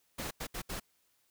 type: noise bursts at uneven times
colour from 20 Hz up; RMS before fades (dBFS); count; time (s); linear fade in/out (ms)
pink; -39; 4; 0.18-0.31 / 0.4-0.47 / 0.54-0.62 / 0.69-0.8; 10
effects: white hiss -73 dBFS RMS until 1.3 s